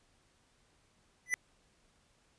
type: tone with exponential growth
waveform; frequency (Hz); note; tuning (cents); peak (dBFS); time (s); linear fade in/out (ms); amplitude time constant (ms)
square; 1995; B6; +17; -25; 1.26-1.34; 0; 17
effects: pink hiss -70 dBFS RMS until 2.38 s + resampled to 22050 Hz